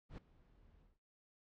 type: noise with ADSR envelope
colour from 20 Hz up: brown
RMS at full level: -44 dBFS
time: 0.09-0.99 s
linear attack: 90 ms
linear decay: 4 ms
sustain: -23 dB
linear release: 180 ms
effects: noise-tail reverb RT60 0.4 s tail -26 dB re dry + low-pass 4000 Hz 12 dB/octave